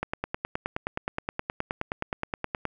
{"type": "click train", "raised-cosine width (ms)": 0.5, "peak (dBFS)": -13, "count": 26, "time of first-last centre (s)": [0.03, 2.653], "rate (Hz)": 9.53, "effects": []}